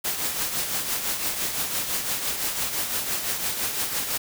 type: noise with tremolo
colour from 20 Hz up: white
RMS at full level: -25 dBFS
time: 0.04-4.18 s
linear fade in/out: 10 ms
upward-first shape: triangle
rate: 5.9 Hz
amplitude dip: 55%
effects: none